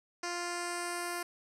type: tone with low-pass filter sweep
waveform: 10% pulse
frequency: 349.2 Hz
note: F4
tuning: in tune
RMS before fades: -37 dBFS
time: 0.23-1.23 s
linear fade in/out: 5 ms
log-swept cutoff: 6700 to 11000 Hz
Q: 2.8
effects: none